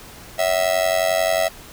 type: tone with amplitude modulation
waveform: 45% pulse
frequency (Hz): 654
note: E5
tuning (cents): -14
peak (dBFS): -13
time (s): 0.38-1.49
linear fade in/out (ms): 20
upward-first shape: sine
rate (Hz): 91.2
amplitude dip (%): 90
effects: pink hiss -41 dBFS RMS until 1.72 s